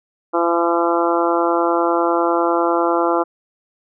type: harmonic tone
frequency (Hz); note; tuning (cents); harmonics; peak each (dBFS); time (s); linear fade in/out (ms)
170; F3; -46; 2 / 3 / 4 / 5 / 6 / 7 / 8; -19 / -21 / -22 / -23 / -24 / -24 / -25; 0.33-3.24; 20
effects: none